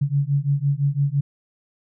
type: beating tone pair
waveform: sine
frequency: 138.59 / 144.49 Hz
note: C#3 / D3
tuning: 0 / -28 cents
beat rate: 5.9 Hz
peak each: -21 dBFS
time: 0.01-1.21 s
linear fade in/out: 10 ms
effects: none